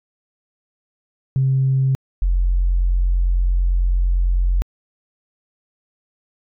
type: tone pair in turn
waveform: sine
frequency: 133.3 / 44.48 Hz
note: C3 / F1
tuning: +33 / +32 cents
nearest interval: octave + perfect fifth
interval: 1901 cents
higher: first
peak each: -13 dBFS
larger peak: neither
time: 1.36-1.95 / 2.22-4.62 s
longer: second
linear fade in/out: 0 ms
effects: tanh soft clip ceiling -9 dBFS